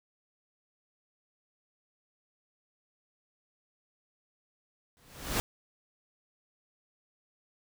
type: noise with exponential growth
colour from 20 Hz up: pink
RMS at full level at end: -27 dBFS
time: 4.97-5.4 s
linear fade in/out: 0 ms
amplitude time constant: 93 ms
effects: none